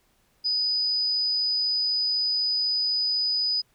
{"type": "tone", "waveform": "sine", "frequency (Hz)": 4978, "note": "D#8", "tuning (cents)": 0, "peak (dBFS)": -22, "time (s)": [0.44, 3.62], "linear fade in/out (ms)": 20, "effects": ["pink hiss -66 dBFS RMS until 3.74 s"]}